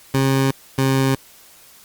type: tone pair in turn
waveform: 20% pulse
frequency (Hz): 134.8 / 134.02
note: C#3 / C3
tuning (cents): -48 / +42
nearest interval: unison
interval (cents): 10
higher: first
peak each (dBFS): -10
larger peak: neither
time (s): 0.14-0.51 / 0.78-1.15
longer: neither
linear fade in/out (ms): 5
effects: white hiss -47 dBFS RMS until 1.84 s + Opus 48 kbps